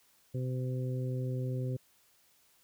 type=harmonic tone; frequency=128 Hz; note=C3; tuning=38 cents flat; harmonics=1 / 2 / 3 / 4; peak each=-32 / -42 / -43 / -44 dBFS; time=0.34-1.77 s; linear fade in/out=10 ms; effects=white hiss -67 dBFS RMS until 2.63 s